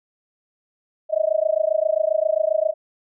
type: tone with amplitude modulation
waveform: sine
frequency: 630 Hz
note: D#5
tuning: 21 cents sharp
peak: -13 dBFS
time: 1.09-2.74 s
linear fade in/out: 50 ms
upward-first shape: sine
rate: 27.5 Hz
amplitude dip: 100%
effects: none